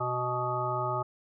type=harmonic tone with a mistuned harmonic; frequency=124.6 Hz; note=B2; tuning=16 cents sharp; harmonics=1 / 3 / 5 / 7 / 9 / 10; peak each=-35 / -37 / -35 / -34 / -38 / -33 dBFS; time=0-1.03 s; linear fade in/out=10 ms; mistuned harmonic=7; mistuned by=-23 cents; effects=none